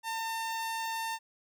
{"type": "tone", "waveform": "sawtooth", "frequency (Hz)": 903, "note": "A5", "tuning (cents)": 45, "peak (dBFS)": -29, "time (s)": [0.03, 1.19], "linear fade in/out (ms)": 50, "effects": []}